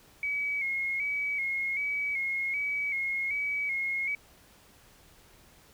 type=tone with vibrato; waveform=sine; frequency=2217 Hz; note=C#7; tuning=in tune; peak=-28 dBFS; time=0.23-4.15 s; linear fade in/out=2 ms; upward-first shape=square; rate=1.3 Hz; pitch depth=47 cents each way; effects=pink hiss -58 dBFS RMS until 5.73 s